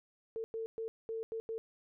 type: tone bursts at uneven times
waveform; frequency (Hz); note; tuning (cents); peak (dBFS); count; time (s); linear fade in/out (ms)
sine; 449; A4; +35; -36; 6; 0.36-0.44 / 0.54-0.66 / 0.78-0.88 / 1.09-1.23 / 1.32-1.4 / 1.49-1.58; 0
effects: none